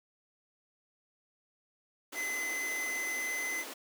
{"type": "high-pass noise", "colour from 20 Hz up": "pink", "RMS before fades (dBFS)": -44, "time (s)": [2.12, 3.74], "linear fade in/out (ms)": 10, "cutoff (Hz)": 260, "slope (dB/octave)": 48}
{"type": "tone", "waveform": "square", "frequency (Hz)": 2036, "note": "C7", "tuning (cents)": -48, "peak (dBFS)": -34, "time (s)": [2.14, 3.65], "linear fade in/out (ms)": 50}
{"effects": []}